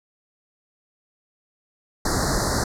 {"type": "band-stop noise", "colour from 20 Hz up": "pink", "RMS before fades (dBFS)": -22, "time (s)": [2.05, 2.64], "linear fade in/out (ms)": 5, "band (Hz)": [1900, 4100], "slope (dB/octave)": 96, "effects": ["low-pass 9000 Hz 12 dB/octave"]}